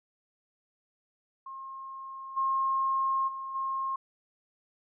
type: tone with level steps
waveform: sine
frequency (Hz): 1071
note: C6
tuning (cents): +40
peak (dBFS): -39 / -25 / -35 / -29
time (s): 1.46-3.96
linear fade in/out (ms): 5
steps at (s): 2.36 / 3.27 / 3.54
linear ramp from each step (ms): 20
effects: none